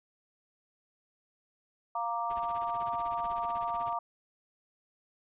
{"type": "chord", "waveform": "sine", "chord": "Bb major", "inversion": "second", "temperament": "equal", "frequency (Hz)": [698.5, 932.3, 1174.7], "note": ["F5", "Bb5", "D6"], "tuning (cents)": [0, 0, 0], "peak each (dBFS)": [-35, -34, -35], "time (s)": [1.95, 3.99], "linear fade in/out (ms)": 5}
{"type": "noise with tremolo", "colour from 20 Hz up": "pink", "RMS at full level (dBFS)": -47, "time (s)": [2.3, 3.93], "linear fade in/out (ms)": 2, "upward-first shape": "sine", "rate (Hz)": 16, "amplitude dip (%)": 90}
{"effects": ["resampled to 8000 Hz"]}